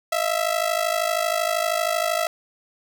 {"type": "ring-modulated tone", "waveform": "sawtooth", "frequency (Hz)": 659.3, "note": "E5", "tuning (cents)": 0, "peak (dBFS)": -14, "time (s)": [0.12, 2.27], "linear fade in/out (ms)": 2, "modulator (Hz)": 26.4, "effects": []}